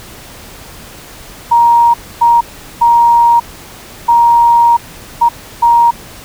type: tone bursts at uneven times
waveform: sine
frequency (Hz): 940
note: A#5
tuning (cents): +14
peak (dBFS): -4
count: 6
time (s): 1.51-1.94 / 2.21-2.41 / 2.81-3.4 / 4.08-4.77 / 5.21-5.29 / 5.62-5.91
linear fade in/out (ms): 10
effects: pink hiss -33 dBFS RMS until 6.24 s